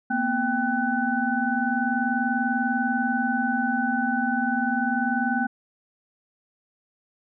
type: tone cluster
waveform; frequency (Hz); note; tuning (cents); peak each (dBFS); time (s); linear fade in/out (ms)
sine; 232 / 252.3 / 786 / 1499; A#3 / B3 / G5 / F#6; -8 / +37 / +4 / +22; -27; 0.1-5.47; 10
effects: none